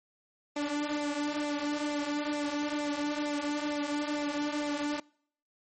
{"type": "tone with flanger", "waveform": "sawtooth", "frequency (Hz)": 293.7, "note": "D4", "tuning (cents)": 0, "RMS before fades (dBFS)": -32, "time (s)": [0.56, 5], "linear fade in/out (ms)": 5, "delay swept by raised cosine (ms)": [0.64, 5.04], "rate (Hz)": 2.2, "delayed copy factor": -0.6, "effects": ["noise-tail reverb RT60 0.6 s tail -25 dB re dry", "MP3 32 kbps"]}